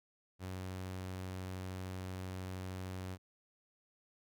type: tone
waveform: sawtooth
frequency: 93 Hz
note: F#2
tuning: 9 cents sharp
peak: -37 dBFS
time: 0.39-3.18 s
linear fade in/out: 50 ms
effects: none